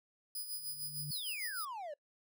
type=tone with tremolo; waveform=5% pulse; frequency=4978 Hz; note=D#8; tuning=in tune; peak=-31 dBFS; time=0.35-1.65 s; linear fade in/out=2 ms; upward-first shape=sine; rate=6.6 Hz; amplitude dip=60%
type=tone with exponential growth; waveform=sine; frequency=146.83 Hz; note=D3; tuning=in tune; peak=-38 dBFS; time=0.51-1.11 s; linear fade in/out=5 ms; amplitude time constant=130 ms
type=exponential sweep; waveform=triangle; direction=down; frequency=4603 to 562 Hz; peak=-39 dBFS; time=1.11-1.94 s; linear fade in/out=5 ms
effects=noise-tail reverb RT60 0.1 s tail -23 dB re dry